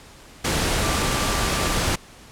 sine tone in noise, 1174.7 Hz, D6, in tune, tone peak -31 dBFS, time 0.82-1.79 s, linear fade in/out 10 ms, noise pink, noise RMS -22 dBFS, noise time 0.44-1.96 s, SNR -12 dB, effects pink hiss -46 dBFS RMS until 2.31 s + low-pass 10000 Hz 12 dB/octave

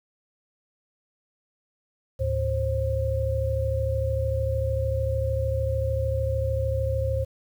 sine tone cluster, 73.5 / 106.8 / 532 Hz, D2 / G#2 / C5, +2 / +49 / +29 cents, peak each -27 dBFS, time 2.19-7.25 s, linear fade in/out 20 ms, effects 9-bit

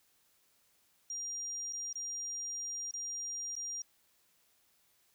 sine tone with dropouts, 5700 Hz, F8, 34 cents sharp, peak -37 dBFS, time 1.1-3.82 s, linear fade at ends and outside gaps 2 ms, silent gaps 1.726-1.732 / 1.929-1.955 / 2.911-2.938 / 3.554-3.564 s, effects white hiss -71 dBFS RMS until 5.14 s

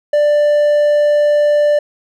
triangle tone, 590 Hz, D5, 8 cents sharp, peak -7 dBFS, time 0.13-1.79 s, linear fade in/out 5 ms, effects none

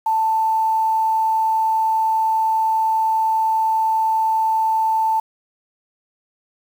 sine tone with quantisation, 885 Hz, A5, 10 cents sharp, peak -15 dBFS, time 0.06-5.2 s, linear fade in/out 5 ms, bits 7, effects none

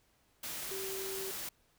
sine tone in noise, 385.6 Hz, G4, 28 cents flat, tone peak -40 dBFS, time 0.71-1.31 s, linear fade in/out 5 ms, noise white, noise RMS -41 dBFS, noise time 0.43-1.49 s, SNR -2 dB, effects pink hiss -71 dBFS RMS until 1.78 s

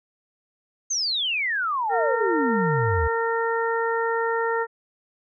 sine exponential sweep, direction down, 6510 to 71 Hz, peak -22 dBFS, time 0.9-3.08 s, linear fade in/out 10 ms
harmonic tone, 458.5 Hz, A#4, 29 cents flat, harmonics 1 / 2 / 3 / 4, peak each -24 / -27 / -29 / -30 dBFS, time 1.89-4.67 s, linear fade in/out 50 ms
effects none

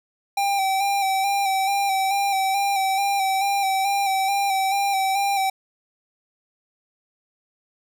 square tone with vibrato, 784 Hz, G5, in tune, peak -20 dBFS, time 0.37-5.5 s, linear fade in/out 5 ms, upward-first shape square, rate 2.3 Hz, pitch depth 30 cents each way, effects none

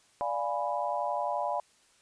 sine chord, D diminished seventh, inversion none, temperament equal, 587.3 / 698.5 / 830.6 / 987.8 Hz, D5 / F5 / Ab5 / Cb6, 0 / 0 / 0 / 0 cents, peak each -34 dBFS, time 0.21-1.6 s, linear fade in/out 0 ms, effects white hiss -64 dBFS RMS until 2.01 s + resampled to 22050 Hz

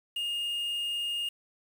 triangle tone with quantisation, 2838 Hz, F7, 27 cents sharp, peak -28 dBFS, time 0.16-1.29 s, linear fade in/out 5 ms, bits 8, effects none

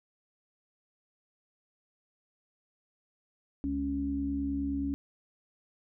harmonic tone, 69.5 Hz, C#2, 5 cents sharp, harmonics 1 / 3 / 4, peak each -37 / -42 / -30 dBFS, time 3.64-4.94 s, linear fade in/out 0 ms, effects none

